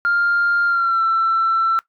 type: tone with pitch glide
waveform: sine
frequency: 1400 to 1339.9 Hz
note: F6 to E6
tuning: +4 to +28 cents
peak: -13 dBFS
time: 0.05-1.79 s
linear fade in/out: 0 ms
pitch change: -76 cents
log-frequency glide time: 0.66-1.02 s
effects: noise-tail reverb RT60 0.1 s tail -19 dB re dry + tanh soft clip ceiling -11 dBFS